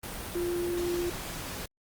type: tone in noise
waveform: sine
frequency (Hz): 349.2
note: F4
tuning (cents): 0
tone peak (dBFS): -28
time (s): 0.35-1.1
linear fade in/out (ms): 5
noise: pink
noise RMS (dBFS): -38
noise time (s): 0.03-1.66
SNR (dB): +7
effects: Opus 32 kbps